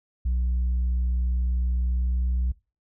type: tone with pitch glide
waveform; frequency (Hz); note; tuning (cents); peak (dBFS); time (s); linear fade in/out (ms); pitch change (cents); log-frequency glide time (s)
sine; 61.5 to 61.93; B1 to B1; -7 to +5; -19; 0.25-2.52; 10; +12; 1.82-2.26
effects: noise-tail reverb RT60 0.3 s tail -23 dB re dry + tanh soft clip ceiling -20 dBFS